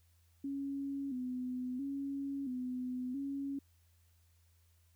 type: tone with vibrato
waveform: sine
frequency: 264.3 Hz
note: C4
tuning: 18 cents sharp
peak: -36 dBFS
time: 0.44-3.59 s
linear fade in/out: 5 ms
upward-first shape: square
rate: 0.74 Hz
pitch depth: 83 cents each way
effects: added 84 Hz sine -66 dBFS peak until 4.95 s + white hiss -75 dBFS RMS until 4.95 s